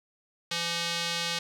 square tone with band-pass filter, 170 Hz, F3, 46 cents flat, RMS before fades -31 dBFS, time 0.51-1.39 s, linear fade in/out 5 ms, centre 4000 Hz, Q 1.4, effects none

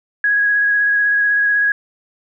sine tone with vibrato, 1660 Hz, G#6, 1 cent flat, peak -12 dBFS, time 0.24-1.72 s, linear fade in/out 2 ms, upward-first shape square, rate 16 Hz, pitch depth 11 cents each way, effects none

